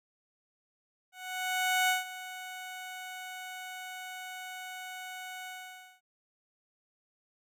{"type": "tone with ADSR envelope", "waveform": "15% pulse", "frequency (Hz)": 740, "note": "F#5", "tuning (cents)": 0, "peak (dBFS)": -18, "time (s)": [1.12, 6.01], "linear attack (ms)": 770, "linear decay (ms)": 150, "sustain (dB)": -16, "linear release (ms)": 540, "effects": []}